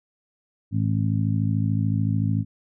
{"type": "harmonic tone", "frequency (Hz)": 53.6, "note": "A1", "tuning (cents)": -45, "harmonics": [2, 3, 4, 5], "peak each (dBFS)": [-22, -26, -28, -30], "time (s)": [0.71, 2.45], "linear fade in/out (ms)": 50, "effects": []}